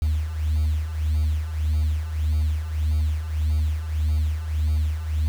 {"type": "beating tone pair", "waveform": "sine", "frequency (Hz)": [75.8, 77.5], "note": ["D#2", "D#2"], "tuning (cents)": [-45, -6], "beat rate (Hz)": 1.7, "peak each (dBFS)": [-25, -20], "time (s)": [0.02, 5.28], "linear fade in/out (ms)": 0, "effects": ["tanh soft clip ceiling -16 dBFS", "7-bit"]}